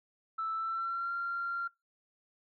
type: tone with pitch glide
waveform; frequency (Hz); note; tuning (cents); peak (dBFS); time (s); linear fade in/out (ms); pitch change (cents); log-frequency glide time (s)
sine; 1318.5 to 1382.5; E6 to F6; 0 to -18; -31; 0.38-1.68; 10; +82; 0.54-1.12
effects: noise-tail reverb RT60 0.2 s tail -22 dB re dry + tanh soft clip ceiling -27 dBFS